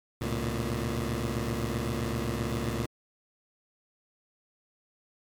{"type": "tone cluster", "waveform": "15% pulse", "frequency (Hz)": [69.1, 112.3, 120], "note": ["C#2", "A2", "B2"], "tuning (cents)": [-5, 36, -49], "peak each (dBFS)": -27, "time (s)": [0.21, 2.86], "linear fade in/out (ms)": 5, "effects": ["MP3 96 kbps"]}